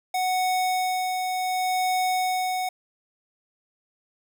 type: tone with tremolo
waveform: square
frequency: 740 Hz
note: F#5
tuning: in tune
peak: -22 dBFS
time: 0.14-2.69 s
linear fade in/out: 5 ms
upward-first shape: sine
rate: 0.68 Hz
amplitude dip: 35%
effects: none